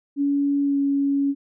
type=tone with pitch glide; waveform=sine; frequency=282.8 to 279.4 Hz; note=C#4 to C#4; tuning=+35 to +14 cents; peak=-18 dBFS; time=0.16-1.35 s; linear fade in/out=50 ms; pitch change=-21 cents; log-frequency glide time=0.62-0.78 s; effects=none